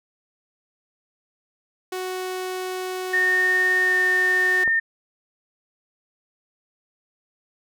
sawtooth tone, 370.1 Hz, F#4, in tune, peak -23 dBFS, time 1.92-4.64 s, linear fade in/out 5 ms
sine tone with pitch glide, 1832 to 1817.2 Hz, A#6 to A#6, -31 to -45 cents, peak -17 dBFS, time 3.13-4.8 s, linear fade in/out 10 ms, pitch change -14 cents, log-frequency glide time 3.86-3.94 s
click, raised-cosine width 1 ms, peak -19 dBFS, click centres 4.677 s
effects none

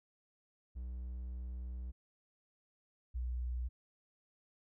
triangle / sine tone pair in turn, 61.74 / 61.21 Hz, B1 / B1, 0 / -15 cents, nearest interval unison, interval 15 cents, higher first, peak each -38 / -35 dBFS, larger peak second, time 0.75-1.92 / 3.14-3.69 s, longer first, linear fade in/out 20 ms, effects none

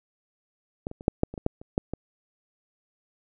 clicks, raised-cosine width 2 ms, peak -17 / -25 / -27 / -6 / -7 / -24 / -22 / -9 / -29 / -9 / -17 dBFS, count 11, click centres 0.869 / 0.914 / 1.009 / 1.081 / 1.234 / 1.34 / 1.378 / 1.464 / 1.615 / 1.779 / 1.936 s, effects none

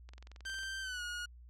click train, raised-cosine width 0.2 ms, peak -37 dBFS, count 13, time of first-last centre 0.09-0.633 s, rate 22.1 Hz
sawtooth tone with pitch glide, 1564 to 1442.5 Hz, G6 to F#6, -4 to -44 cents, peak -35 dBFS, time 0.45-1.26 s, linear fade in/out 10 ms, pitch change -140 cents, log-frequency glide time 0.81-1.02 s
effects added 60 Hz sine -52 dBFS peak until 1.49 s + low-pass 8000 Hz 12 dB/octave

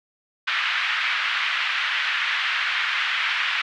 pink band-pass noise, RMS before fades -24 dBFS, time 0.47-3.62 s, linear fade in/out 10 ms, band 1400 to 3200 Hz, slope 24 dB/octave, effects none

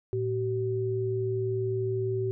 sine tone pair together, 113.3 / 381.6 Hz, A#2 / G4, -49 / -47 cents, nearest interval octave + major sixth, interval 2102 cents, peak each -30 / -28 dBFS, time 0.13-2.31 s, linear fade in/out 0 ms, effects none

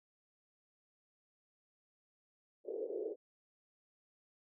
pink band-pass noise, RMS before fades -41 dBFS, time 2.64-3.16 s, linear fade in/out 50 ms, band 380 to 500 Hz, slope 48 dB/octave, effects none

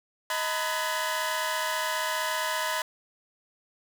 sawtooth tone cluster, 629 / 928 / 1003 / 1490 / 1692 Hz, D#5 / A#5 / B5 / F#6 / G#6, +19 / -8 / +26 / +12 / +32 cents, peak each -30 / -32 / -27 / -34 / -31 dBFS, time 0.3-2.82 s, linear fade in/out 2 ms, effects none

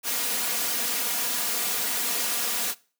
white noise with comb filter, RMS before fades -27 dBFS, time 0.03-2.75 s, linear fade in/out 50 ms, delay 4.2 ms, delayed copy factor +0.7, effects noise-tail reverb RT60 0.4 s tail -22 dB re dry + high-pass 200 Hz 12 dB/octave

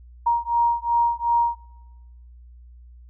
sine beating tone pair, 940 / 942.7 Hz, A#5 / A#5, +14 / +19 cents, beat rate 2.7 Hz, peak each -21 dBFS, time 0.26-1.56 s, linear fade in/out 10 ms, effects noise-tail reverb RT60 1.0 s tail -22 dB re dry + added 60 Hz sine -43 dBFS peak until 3.09 s

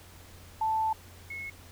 sine tone pair in turn, 880 / 2182 Hz, A5 / C#7, 0 / -28 cents, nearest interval octave + major third, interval 1572 cents, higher second, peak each -25 / -36 dBFS, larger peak first, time 0.61-0.93 / 1.3-1.5 s, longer first, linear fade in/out 5 ms, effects added 88 Hz sine -51 dBFS peak until 1.71 s + pink hiss -53 dBFS RMS until 1.71 s

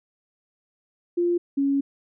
sine tone pair in turn, 348.2 / 277.7 Hz, F4 / C#4, -5 / +3 cents, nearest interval major third, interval 392 cents, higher first, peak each -19 dBFS, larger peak neither, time 1.17-1.38 / 1.57-1.81 s, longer second, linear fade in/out 10 ms, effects none

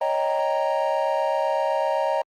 triangle chord, Eb dominant seventh, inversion third, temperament equal, 554.4 / 622.3 / 784 / 932.3 Hz, Db5 / Eb5 / G5 / Bb5, 0 / 0 / 0 / 0 cents, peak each -24 / -23 / -27 / -24 dBFS, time 0.01-2.22 s, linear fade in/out 5 ms, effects Opus 24 kbps

